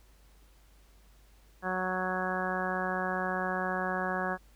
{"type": "harmonic tone", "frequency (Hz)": 184.9, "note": "F#3", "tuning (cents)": -1, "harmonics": [1, 2, 3, 4, 5, 6, 7, 8, 9], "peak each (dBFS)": [-37, -39, -38, -36, -41, -38, -42, -40, -36], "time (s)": [1.62, 4.38], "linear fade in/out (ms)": 50, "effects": ["added 50 Hz sine -57 dBFS peak until 4.55 s", "pink hiss -65 dBFS RMS until 4.55 s"]}